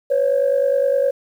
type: tone pair together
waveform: sine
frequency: 504.6 / 554.4 Hz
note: B4 / C#5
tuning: +37 / 0 cents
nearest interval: major second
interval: 163 cents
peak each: -18 / -15 dBFS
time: 0.1-1.11 s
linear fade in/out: 10 ms
effects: tanh soft clip ceiling -9 dBFS + 8-bit